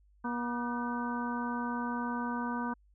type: harmonic tone with a mistuned harmonic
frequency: 240.2 Hz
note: B3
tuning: 48 cents flat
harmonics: 1 / 2 / 3 / 4 / 5 / 6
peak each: -34 / -45 / -46 / -37 / -42 / -42 dBFS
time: 0.24-2.74 s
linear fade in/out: 10 ms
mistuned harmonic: 6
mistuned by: +89 cents
effects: added 50 Hz sine -61 dBFS peak until 2.94 s